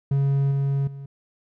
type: tone with level steps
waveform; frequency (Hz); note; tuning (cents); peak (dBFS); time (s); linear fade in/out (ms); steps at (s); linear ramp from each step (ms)
triangle; 138.6; C#3; 0; -16 / -18 / -32; 0.11-1.06; 5; 0.51 / 0.87; 5
effects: none